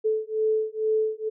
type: beating tone pair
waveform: sine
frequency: 434.8 / 437 Hz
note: A4 / A4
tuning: -21 / -12 cents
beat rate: 2.2 Hz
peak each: -25 dBFS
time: 0.04-1.3 s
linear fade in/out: 20 ms
effects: none